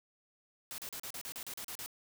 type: noise bursts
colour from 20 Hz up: white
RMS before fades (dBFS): -43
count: 11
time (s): 0.71-1.861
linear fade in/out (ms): 0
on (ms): 71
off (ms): 37
effects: none